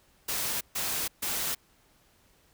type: noise bursts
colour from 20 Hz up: white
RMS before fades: -31 dBFS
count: 3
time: 0.28-1.55 s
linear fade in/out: 10 ms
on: 330 ms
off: 140 ms
effects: pink hiss -64 dBFS RMS until 2.53 s